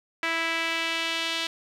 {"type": "tone with band-pass filter sweep", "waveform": "sawtooth", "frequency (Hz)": 329.6, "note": "E4", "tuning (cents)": 0, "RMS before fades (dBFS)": -28, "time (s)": [0.23, 1.47], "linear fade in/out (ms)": 2, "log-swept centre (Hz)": [2100, 3400], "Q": 2, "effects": ["9-bit"]}